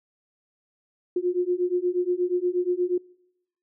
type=beating tone pair; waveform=sine; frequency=353.5 / 361.9 Hz; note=F4 / F#4; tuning=+21 / -38 cents; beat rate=8.4 Hz; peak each=-25 / -25 dBFS; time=1.16-2.98 s; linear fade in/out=5 ms; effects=noise-tail reverb RT60 0.8 s tail -24 dB re dry